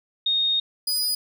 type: tone pair in turn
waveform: sine / sawtooth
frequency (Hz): 3707 / 4948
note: A#7 / D#8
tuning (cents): -10 / -10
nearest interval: perfect fourth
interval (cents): 500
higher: second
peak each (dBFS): -19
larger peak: neither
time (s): 0.26-0.6 / 0.87-1.15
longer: first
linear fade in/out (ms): 5
effects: none